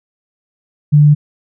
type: tone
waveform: sine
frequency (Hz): 148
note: D3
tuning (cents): +14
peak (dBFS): -4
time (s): 0.92-1.15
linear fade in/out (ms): 20
effects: none